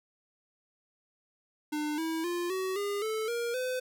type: tone with pitch steps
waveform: square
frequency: 300.5 / 323.9 / 349.2 / 376.4 / 405.8 / 437.4 / 471.5 / 508.3 Hz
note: D4 / E4 / F4 / F#4 / G#4 / A4 / A#4 / B4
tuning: +40 / -30 / 0 / +30 / -40 / -10 / +20 / +50 cents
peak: -31 dBFS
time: 1.72-3.8 s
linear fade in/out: 10 ms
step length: 260 ms
effects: none